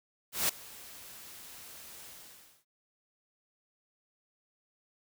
white noise with ADSR envelope, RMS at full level -27 dBFS, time 0.32-2.65 s, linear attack 170 ms, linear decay 6 ms, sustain -22 dB, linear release 570 ms, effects none

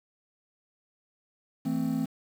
triangle chord, A minor, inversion second, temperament equal with one note detuned, 164.81 / 222.9 / 261.6 Hz, E3 / A3 / C4, 0 / +23 / 0 cents, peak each -31 / -29 / -27 dBFS, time 1.65-2.06 s, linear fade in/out 10 ms, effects 8-bit

